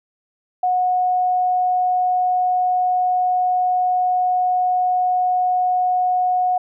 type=tone; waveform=sine; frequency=730 Hz; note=F#5; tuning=24 cents flat; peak=-15 dBFS; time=0.63-6.58 s; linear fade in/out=5 ms; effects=none